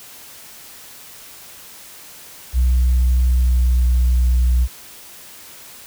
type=tone with pitch glide; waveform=sine; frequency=62.3 to 61.41 Hz; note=B1 to B1; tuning=+16 to -9 cents; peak=-10 dBFS; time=2.53-4.68 s; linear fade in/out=50 ms; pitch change=-25 cents; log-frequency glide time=3.28-3.91 s; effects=tanh soft clip ceiling -10 dBFS + white hiss -40 dBFS RMS until 5.86 s